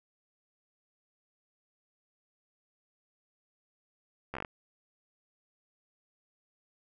slowing click train, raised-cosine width 0.5 ms, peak -22 dBFS, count 7, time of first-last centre 4.34-4.448 s, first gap 13 ms, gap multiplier 1.13, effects none

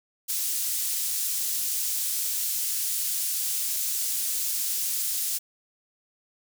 pink high-pass noise, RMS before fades -28 dBFS, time 0.28-5.39 s, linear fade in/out 20 ms, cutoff 7100 Hz, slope 12 dB/octave, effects none

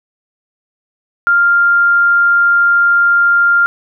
sine tone, 1396.9 Hz, F6, in tune, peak -7 dBFS, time 1.27-3.66 s, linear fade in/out 0 ms, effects none

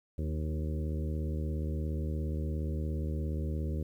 harmonic tone with a mistuned harmonic, 77.1 Hz, D#2, 15 cents flat, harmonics 1 / 2 / 3 / 4 / 5 / 6 / 7, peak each -32 / -38 / -42 / -44 / -46 / -48 / -49 dBFS, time 0.18-3.83 s, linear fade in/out 5 ms, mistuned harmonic 4, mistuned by +23 cents, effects 11-bit

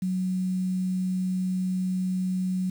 sine tone with quantisation, 185 Hz, F#3, in tune, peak -24 dBFS, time 0.02-2.7 s, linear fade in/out 5 ms, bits 8, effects none

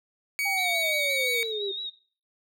40% pulse tone, 2251 Hz, C#7, 26 cents sharp, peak -25 dBFS, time 0.39-1.43 s, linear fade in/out 0 ms
sine exponential sweep, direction down, 808 to 388.2 Hz, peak -30 dBFS, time 0.45-1.72 s, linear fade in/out 10 ms
sine tone with vibrato, 3783 Hz, A#7, 25 cents sharp, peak -31 dBFS, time 0.57-1.9 s, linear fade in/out 10 ms, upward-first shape sine, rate 5.8 Hz, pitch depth 53 cents each way
effects noise-tail reverb RT60 0.4 s tail -17 dB re dry

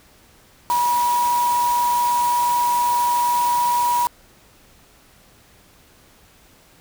sine tone in noise, 966 Hz, B5, 39 cents flat, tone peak -16 dBFS, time 0.7-4.07 s, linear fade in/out 0 ms, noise white, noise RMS -30 dBFS, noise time 0.7-4.07 s, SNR +11 dB, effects pink hiss -52 dBFS RMS until 6.8 s

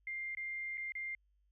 sine tone with dropouts, 2100 Hz, C7, 6 cents sharp, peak -38 dBFS, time 0.07-1.15 s, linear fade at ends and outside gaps 2 ms, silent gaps 0.35-0.371 / 0.773-0.778 / 0.921-0.952 s, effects added 50 Hz sine -70 dBFS peak until 1.51 s

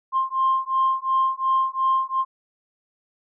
sine beating tone pair, 1055 / 1057.8 Hz, C6 / C6, +14 / +19 cents, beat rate 2.8 Hz, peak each -21 dBFS, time 0.12-2.25 s, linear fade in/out 50 ms, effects tanh soft clip ceiling -12 dBFS

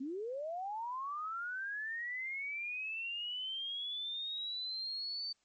sine linear sweep, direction up, 250 to 4585 Hz, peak -37 dBFS, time 0-5.33 s, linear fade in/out 10 ms, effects white hiss -75 dBFS RMS until 5.44 s + MP3 32 kbps

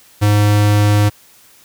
square tone, 103.83 Hz, G#2, in tune, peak -10 dBFS, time 0.21-1.1 s, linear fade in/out 20 ms, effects white hiss -47 dBFS RMS until 1.64 s

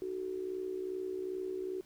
sine tone with amplitude modulation, 373.5 Hz, F#4, 16 cents sharp, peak -32 dBFS, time 0.02-1.81 s, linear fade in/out 0 ms, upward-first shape sine, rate 62.5 Hz, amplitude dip 70%, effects pink hiss -64 dBFS RMS until 1.85 s

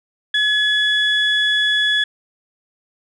sine tone pair together, 1700 / 3400 Hz, G#6 / G#7, +40 / +40 cents, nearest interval octave, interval 1200 cents, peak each -16 dBFS, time 0.34-2.04 s, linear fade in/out 5 ms, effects tanh soft clip ceiling -8 dBFS

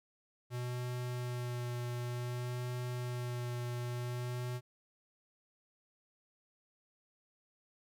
square tone with vibrato, 122.7 Hz, B2, 11 cents flat, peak -37 dBFS, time 0.5-4.61 s, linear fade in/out 50 ms, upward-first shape sine, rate 0.55 Hz, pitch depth 16 cents each way, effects none

